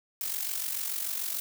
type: noise with amplitude modulation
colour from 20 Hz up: blue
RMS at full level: -30 dBFS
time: 0.21-1.4 s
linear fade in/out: 0 ms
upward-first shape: sine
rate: 46.8 Hz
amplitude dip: 65%
effects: none